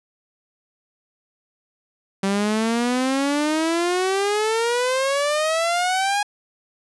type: exponential sweep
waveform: sawtooth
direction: up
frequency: 192.9 to 830.6 Hz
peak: -15 dBFS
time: 2.23-6.23 s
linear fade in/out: 5 ms
effects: resampled to 24000 Hz